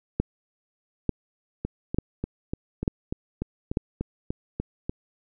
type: two click trains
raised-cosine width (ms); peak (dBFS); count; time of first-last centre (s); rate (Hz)
3; -15 / -9; 12 / 5; 1.65-4.895 / 0.2-3.771; 3.39 / 1.12
effects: none